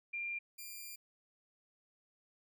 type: tone pair in turn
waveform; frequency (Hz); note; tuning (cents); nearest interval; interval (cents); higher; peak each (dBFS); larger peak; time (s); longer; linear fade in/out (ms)
sine / 5% pulse; 2388 / 2388; D7 / D7; +28 / +28; unison; 0; neither; -37 / -36; second; 0.13-0.39 / 0.58-0.96; second; 10
effects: none